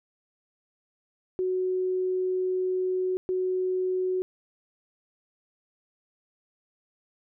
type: tone bursts at uneven times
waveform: sine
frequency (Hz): 370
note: F#4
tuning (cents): 0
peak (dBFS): -24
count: 2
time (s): 1.39-3.17 / 3.29-4.22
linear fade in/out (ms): 0
effects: none